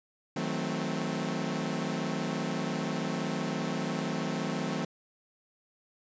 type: chord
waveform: sawtooth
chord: D# diminished seventh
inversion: none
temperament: equal with one note detuned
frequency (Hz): 159.11 / 185 / 220 / 261.6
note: D#3 / F#3 / A3 / C4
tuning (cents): +39 / 0 / 0 / 0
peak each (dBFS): -32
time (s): 0.36-4.85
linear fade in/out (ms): 5
effects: resampled to 16000 Hz